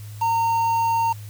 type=tone with quantisation; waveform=triangle; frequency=917 Hz; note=A#5; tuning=29 cents flat; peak=-16 dBFS; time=0.21-1.13 s; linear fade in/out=10 ms; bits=6; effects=added 105 Hz sine -34 dBFS peak until 1.29 s + white hiss -48 dBFS RMS until 1.29 s